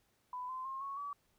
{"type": "tone with pitch steps", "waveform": "sine", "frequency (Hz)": [998, 1032.6, 1068.4, 1105.4, 1143.8], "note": ["B5", "C6", "C6", "C#6", "D6"], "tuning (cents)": [18, -23, 36, -5, -46], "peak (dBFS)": -39, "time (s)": [0.33, 1.13], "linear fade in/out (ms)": 2, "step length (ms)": 160, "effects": ["pink hiss -75 dBFS RMS until 1.38 s"]}